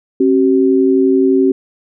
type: tone pair together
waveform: sine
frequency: 269.2 / 380.7 Hz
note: C4 / F#4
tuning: +49 / +49 cents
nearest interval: tritone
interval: 600 cents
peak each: -11 dBFS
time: 0.2-1.52 s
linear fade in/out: 5 ms
effects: none